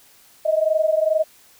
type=tone pair together; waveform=sine; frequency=622.3 / 644.7 Hz; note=D#5 / E5; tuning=0 / -39 cents; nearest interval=minor second; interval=61 cents; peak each=-18 / -20 dBFS; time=0.45-1.24 s; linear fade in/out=10 ms; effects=white hiss -52 dBFS RMS until 1.59 s